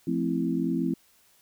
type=chord; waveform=sine; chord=F major seventh; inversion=none; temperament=equal; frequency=174.61 / 220 / 261.6 / 329.6 Hz; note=F3 / A3 / C4 / E4; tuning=0 / 0 / 0 / 0 cents; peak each=-30 / -32 / -28 / -30 dBFS; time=0.07-0.94 s; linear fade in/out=5 ms; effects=white hiss -62 dBFS RMS until 1.41 s